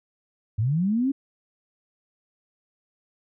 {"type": "linear sweep", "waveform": "sine", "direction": "up", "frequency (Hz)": [98.2, 282], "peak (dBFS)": -20, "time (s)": [0.58, 1.12], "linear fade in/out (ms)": 10, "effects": []}